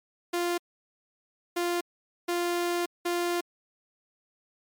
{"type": "tone bursts at uneven times", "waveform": "sawtooth", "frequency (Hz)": 348.5, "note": "F4", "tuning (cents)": -4, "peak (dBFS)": -22, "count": 4, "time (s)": [[0.33, 0.58], [1.56, 1.81], [2.28, 2.86], [3.05, 3.41]], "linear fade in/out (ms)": 10, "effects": ["MP3 96 kbps"]}